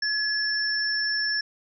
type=tone pair together; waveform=sine; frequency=1700 / 5388 Hz; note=G#6 / E8; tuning=+40 / +37 cents; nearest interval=octave + minor sixth; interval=1997 cents; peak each=-26 dBFS; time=0.02-1.41 s; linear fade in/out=5 ms; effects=none